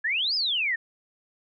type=exponential two-way sweep; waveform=sine; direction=up then down; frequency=1661.2 to 5210 to 1766 Hz; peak=-23 dBFS; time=0.04-0.76 s; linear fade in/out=10 ms; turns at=0.35 s; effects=none